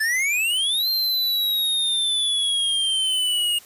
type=exponential two-way sweep; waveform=square; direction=up then down; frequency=1723 to 4186 to 2849 Hz; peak=-20 dBFS; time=0-3.59 s; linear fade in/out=10 ms; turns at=0.89 s; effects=white hiss -48 dBFS RMS until 3.65 s + resampled to 32000 Hz